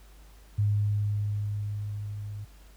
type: tone with level ramp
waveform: sine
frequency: 103.5 Hz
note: G#2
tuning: 5 cents flat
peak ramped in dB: -21 to -35 dBFS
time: 0.58-2.45 s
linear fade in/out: 10 ms
effects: added 50 Hz sine -50 dBFS peak until 2.76 s + pink hiss -59 dBFS RMS until 2.76 s